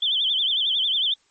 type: tone with vibrato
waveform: sine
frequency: 3300 Hz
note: G#7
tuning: 12 cents flat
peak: -19 dBFS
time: 0.02-1.14 s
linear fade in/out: 5 ms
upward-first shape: sine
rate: 11 Hz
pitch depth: 150 cents each way
effects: white hiss -63 dBFS RMS until 1.3 s + MP3 32 kbps